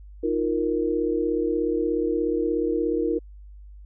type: chord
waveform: sine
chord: Eb suspended second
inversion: none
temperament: equal with one note detuned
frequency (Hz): 312.4 / 349.2 / 466.2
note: Eb4 / F4 / Bb4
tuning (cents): +7 / 0 / 0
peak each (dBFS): -26 / -26 / -25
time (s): 0.23-3.19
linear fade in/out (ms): 10
effects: added 50 Hz sine -41 dBFS peak until 3.85 s